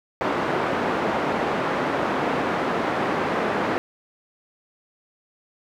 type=band-pass noise; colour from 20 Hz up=pink; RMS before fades=-24 dBFS; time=0.21-3.78 s; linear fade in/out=0 ms; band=270 to 1500 Hz; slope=12 dB/octave; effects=none